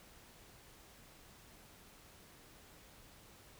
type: silence
effects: pink hiss -60 dBFS RMS until 3.59 s